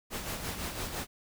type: noise with tremolo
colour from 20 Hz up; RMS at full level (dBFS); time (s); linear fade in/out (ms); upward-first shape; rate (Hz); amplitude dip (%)
pink; -35; 0.1-1.07; 50; sine; 5.9; 50
effects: none